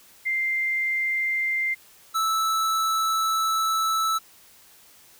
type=tone pair in turn; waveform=sine / square; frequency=2093 / 1313.2 Hz; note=C7 / E6; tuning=0 / -7 cents; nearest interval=minor sixth; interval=807 cents; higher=first; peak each=-22 dBFS; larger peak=neither; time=0.25-1.75 / 2.14-4.19 s; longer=second; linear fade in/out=20 ms; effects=white hiss -53 dBFS RMS until 5.19 s